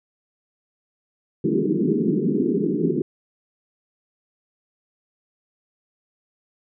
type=band-pass noise; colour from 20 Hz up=white; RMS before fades=-21 dBFS; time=1.44-3.02 s; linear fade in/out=5 ms; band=150 to 420 Hz; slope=96 dB/octave; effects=none